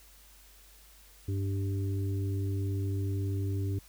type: harmonic tone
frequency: 98 Hz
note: G2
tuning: in tune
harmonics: 1 / 3 / 4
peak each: -29 / -39 / -42 dBFS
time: 1.28-3.79 s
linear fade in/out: 5 ms
effects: added 50 Hz sine -57 dBFS peak until 3.88 s + white hiss -58 dBFS RMS until 3.88 s